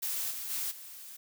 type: noise with level steps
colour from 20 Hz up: blue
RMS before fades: -34 / -39 / -34 / -47 dBFS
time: 0.02-1.17 s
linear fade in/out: 10 ms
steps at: 0.3 / 0.49 / 0.7 s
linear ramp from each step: 20 ms
effects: none